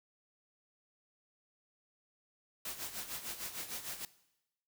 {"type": "noise with tremolo", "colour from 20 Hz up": "white", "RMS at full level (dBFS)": -40, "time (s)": [2.65, 4.05], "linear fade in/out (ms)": 2, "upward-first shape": "sine", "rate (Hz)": 6.6, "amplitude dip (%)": 70, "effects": ["noise-tail reverb RT60 0.9 s tail -18 dB re dry"]}